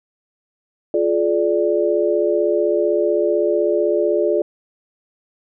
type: chord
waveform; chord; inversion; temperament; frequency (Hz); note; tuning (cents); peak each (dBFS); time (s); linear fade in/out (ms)
sine; D diminished; first; equal with one note detuned; 349.2 / 425 / 587.3; F4 / Ab4 / D5; 0 / +40 / 0; -19; 0.94-4.42; 2
effects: none